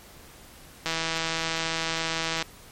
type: click train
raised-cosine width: 0.2 ms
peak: -10 dBFS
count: 256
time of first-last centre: 0.86-2.424 s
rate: 163 Hz
effects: pink hiss -49 dBFS RMS until 2.71 s + MP3 64 kbps